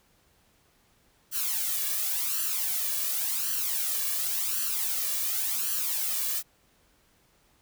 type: noise with flanger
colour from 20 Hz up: blue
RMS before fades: -29 dBFS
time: 1.31-6.43 s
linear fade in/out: 50 ms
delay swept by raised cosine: 0.67 to 1.77 ms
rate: 0.91 Hz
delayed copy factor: +0.75
effects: pink hiss -65 dBFS RMS until 7.61 s